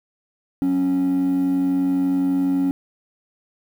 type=tone pair together; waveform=triangle; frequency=183.3 / 275.1 Hz; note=F#3 / C#4; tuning=-16 / -13 cents; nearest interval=perfect fifth; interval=703 cents; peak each=-24 / -14 dBFS; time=0.62-2.71 s; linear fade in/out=0 ms; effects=tanh soft clip ceiling -13 dBFS + 8-bit